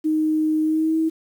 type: tone with pitch glide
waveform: sine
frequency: 311.1 to 320.8 Hz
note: D#4 to E4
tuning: 0 to -47 cents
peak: -17 dBFS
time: 0.04-1.1 s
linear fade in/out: 20 ms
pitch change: +53 cents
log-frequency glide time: 0.62-0.97 s
effects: 8-bit